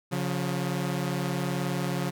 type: tone pair together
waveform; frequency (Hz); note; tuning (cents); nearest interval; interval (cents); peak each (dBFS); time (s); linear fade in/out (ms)
sawtooth; 139.8 / 179; C#3 / F3; +15 / +43; major third; 428; -26; 0.11-2.11; 20
effects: none